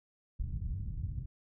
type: low-pass noise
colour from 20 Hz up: white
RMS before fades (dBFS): -37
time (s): 0.39-1.26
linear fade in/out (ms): 10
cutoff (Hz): 120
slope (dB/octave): 24
effects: none